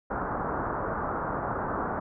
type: low-pass noise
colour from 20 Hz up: white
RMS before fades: -31 dBFS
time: 0.1-2 s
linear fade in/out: 10 ms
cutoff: 1400 Hz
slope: 48 dB/octave
effects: none